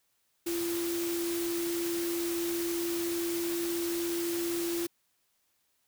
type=tone in noise; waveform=sine; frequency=341.4 Hz; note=F4; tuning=39 cents flat; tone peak=-30 dBFS; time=0.46-4.87 s; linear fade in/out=10 ms; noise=white; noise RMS=-38 dBFS; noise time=0.46-4.87 s; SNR=+5 dB; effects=white hiss -74 dBFS RMS until 5.87 s